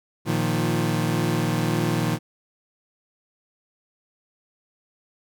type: chord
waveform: 25% pulse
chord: Bb suspended fourth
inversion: none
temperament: equal with one note detuned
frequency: 116.54 / 155.56 / 175.73 Hz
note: Bb2 / Eb3 / F3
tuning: 0 / 0 / +11 cents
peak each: -22 / -21 / -23 dBFS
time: 0.25-2.19 s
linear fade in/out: 50 ms
effects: none